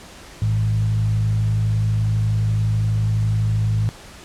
sine tone with frequency modulation, 108.4 Hz, A2, 25 cents flat, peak -16 dBFS, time 0.42-3.89 s, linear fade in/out 0 ms, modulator 52 Hz, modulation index 0.52, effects pink hiss -41 dBFS RMS until 4.24 s + low-pass 9000 Hz 12 dB/octave

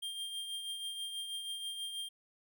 square tone with tremolo, 3196 Hz, G7, 33 cents sharp, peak -37 dBFS, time 0.02-2.09 s, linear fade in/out 10 ms, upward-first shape triangle, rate 6.2 Hz, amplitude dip 50%, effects none

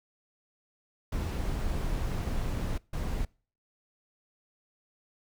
brown noise bursts at uneven times, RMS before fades -31 dBFS, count 2, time 1.12-2.78 / 2.93-3.25 s, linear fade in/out 5 ms, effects noise-tail reverb RT60 0.4 s tail -24 dB re dry

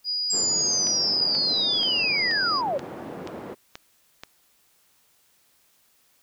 sine tone, 4904 Hz, D#8, 26 cents flat, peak -24 dBFS, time 0.04-2.62 s, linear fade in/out 50 ms
sine linear sweep, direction down, 7530 to 510 Hz, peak -23 dBFS, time 0.3-2.78 s, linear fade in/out 5 ms
white band-pass noise, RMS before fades -37 dBFS, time 0.32-3.55 s, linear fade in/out 20 ms, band 150 to 560 Hz, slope 12 dB/octave
click train, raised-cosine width 0.2 ms, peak -19 dBFS, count 8, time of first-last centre 0.87-4.235 s, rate 2.08 Hz
effects white hiss -63 dBFS RMS until 6.22 s

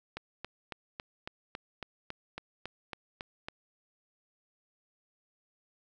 click train, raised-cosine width 0.3 ms, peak -22 dBFS, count 13, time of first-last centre 0.17-3.485 s, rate 3.62 Hz, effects none

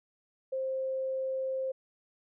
sine tone, 527 Hz, C5, 12 cents sharp, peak -30 dBFS, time 0.52-1.72 s, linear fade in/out 10 ms, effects none

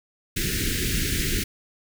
pink band-stop noise, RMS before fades -25 dBFS, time 0.36-1.44 s, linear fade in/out 10 ms, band 420 to 1600 Hz, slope 48 dB/octave, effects none

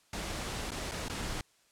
pink noise with dropouts, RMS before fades -37 dBFS, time 0.13-1.41 s, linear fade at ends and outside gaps 2 ms, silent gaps 0.707-0.717 / 0.913-0.918 / 1.084-1.097 s, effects white hiss -67 dBFS RMS until 1.71 s + low-pass 9000 Hz 12 dB/octave

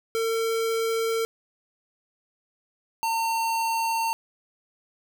square tone pair in turn, 452.6 / 908.3 Hz, A4 / A#5, +49 / -45 cents, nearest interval octave, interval 1206 cents, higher second, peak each -24 dBFS, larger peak neither, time 0.15-1.25 / 3.03-4.13 s, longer neither, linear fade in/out 0 ms, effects none

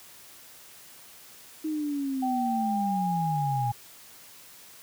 sine linear sweep, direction down, 315.3 to 117.3 Hz, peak -27 dBFS, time 1.64-3.72 s, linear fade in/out 10 ms
sine tone with pitch glide, 770 to 820.5 Hz, G5 to G#5, -31 to -21 cents, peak -27 dBFS, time 2.22-3.72 s, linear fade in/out 10 ms, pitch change +110 cents, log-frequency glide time 2.39-3.11 s
effects white hiss -50 dBFS RMS until 4.82 s + high-pass 60 Hz 12 dB/octave

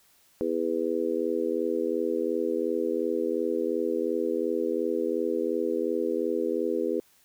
harmonic tone, 82.8 Hz, E2, 8 cents sharp, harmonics 3 / 4 / 5 / 6, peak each -34 / -30 / -29 / -30 dBFS, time 0.41-7 s, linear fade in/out 0 ms, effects white hiss -62 dBFS RMS until 7.24 s

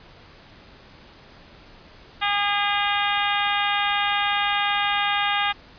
harmonic tone, 407.2 Hz, G#4, 34 cents flat, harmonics 2 / 3 / 4 / 5 / 6 / 7 / 8 / 9, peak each -25 / -27 / -28 / -29 / -30 / -30 / -31 / -32 dBFS, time 2.21-5.53 s, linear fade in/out 20 ms, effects pink hiss -48 dBFS RMS until 5.78 s + resampled to 11025 Hz

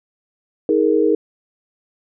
sine chord, D# suspended fourth, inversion none, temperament equal with one note detuned, 316.6 / 415.3 / 466.2 Hz, D#4 / G#4 / A#4, +30 / 0 / 0 cents, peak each -17 dBFS, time 0.69-1.15 s, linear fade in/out 2 ms, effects none

